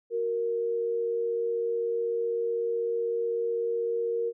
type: tone pair together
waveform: sine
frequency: 369.4 / 465.4 Hz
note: F#4 / A#4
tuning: -3 / -3 cents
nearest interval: major third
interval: 400 cents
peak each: -36 / -26 dBFS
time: 0.1-4.33 s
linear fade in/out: 50 ms
effects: none